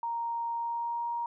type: tone with pitch glide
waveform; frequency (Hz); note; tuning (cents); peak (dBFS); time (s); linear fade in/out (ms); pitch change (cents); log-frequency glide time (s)
sine; 932.3 to 941.5; A#5 to A#5; 0 to +17; -30; 0.03-1.26; 2; +17; 0.55-1.07
effects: none